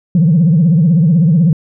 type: tone with vibrato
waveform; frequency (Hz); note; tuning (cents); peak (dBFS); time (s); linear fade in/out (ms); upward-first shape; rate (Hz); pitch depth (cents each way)
sine; 164.81; E3; 0; -5; 0.15-1.53; 2; triangle; 16; 240
effects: tanh soft clip ceiling -3 dBFS